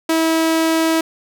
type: tone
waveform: sawtooth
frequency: 324 Hz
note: E4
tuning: 30 cents flat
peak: -10 dBFS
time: 0.09-1.01 s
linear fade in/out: 5 ms
effects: none